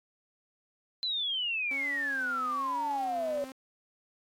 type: exponential sweep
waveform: sine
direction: down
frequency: 4088 to 554.4 Hz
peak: -29 dBFS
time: 1.03-3.44 s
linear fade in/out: 0 ms
type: tone with vibrato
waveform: sawtooth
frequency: 267.8 Hz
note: C4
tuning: 40 cents sharp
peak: -38 dBFS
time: 1.71-3.52 s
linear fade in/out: 2 ms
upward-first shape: sine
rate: 1.1 Hz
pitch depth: 100 cents each way
effects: AAC 64 kbps